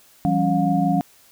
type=tone cluster; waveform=sine; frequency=167.5 / 193.4 / 277 / 712 Hz; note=E3 / G3 / C#4 / F5; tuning=+28 / -23 / -1 / +33 cents; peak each=-22 dBFS; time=0.25-1.01 s; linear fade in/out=0 ms; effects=white hiss -53 dBFS RMS until 1.31 s